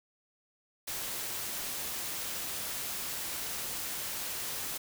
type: noise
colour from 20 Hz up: white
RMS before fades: -37 dBFS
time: 0.87-4.78 s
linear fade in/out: 10 ms
effects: none